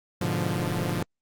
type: chord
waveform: sawtooth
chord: G# diminished seventh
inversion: none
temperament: equal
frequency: 103.83 / 123.47 / 146.83 / 174.61 Hz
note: G#2 / B2 / D3 / F3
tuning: 0 / 0 / 0 / 0 cents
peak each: -27 / -28 / -27 / -25 dBFS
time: 0.21-1.03 s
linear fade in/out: 5 ms
effects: Opus 48 kbps